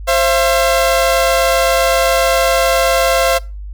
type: tone pair together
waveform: sawtooth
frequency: 530 / 677.4 Hz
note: C5 / E5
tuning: +22 / +47 cents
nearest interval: major third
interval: 425 cents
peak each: -10 dBFS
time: 0.07-3.39 s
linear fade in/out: 20 ms
effects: noise-tail reverb RT60 0.3 s tail -23 dB re dry + added 50 Hz sine -25 dBFS peak until 3.73 s